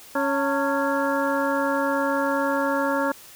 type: harmonic tone with a mistuned harmonic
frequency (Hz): 277.2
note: C#4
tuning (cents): 0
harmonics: 1 / 2 / 3 / 4 / 5 / 6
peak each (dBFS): -26 / -25 / -28 / -31 / -29 / -31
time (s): 0.15-3.12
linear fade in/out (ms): 5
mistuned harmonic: 3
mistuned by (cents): +140
effects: white hiss -46 dBFS RMS until 3.35 s